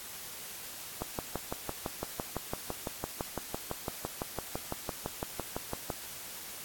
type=click train; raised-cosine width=1 ms; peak=-19 dBFS; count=30; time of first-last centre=1.02-5.902 s; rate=5.94 Hz; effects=white hiss -44 dBFS RMS until 6.64 s + AAC 64 kbps